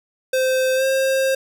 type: tone with pitch glide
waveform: square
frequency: 519 to 532.4 Hz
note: C5 to C5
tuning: -14 to +30 cents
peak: -17 dBFS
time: 0.33-1.35 s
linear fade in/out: 5 ms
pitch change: +44 cents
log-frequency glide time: 0.75-0.84 s
effects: none